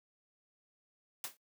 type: noise with exponential decay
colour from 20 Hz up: white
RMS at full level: -36 dBFS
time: 1.24-1.37 s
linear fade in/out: 1 ms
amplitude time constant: 28 ms
effects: noise-tail reverb RT60 0.1 s tail -23 dB re dry + high-pass 200 Hz 12 dB/octave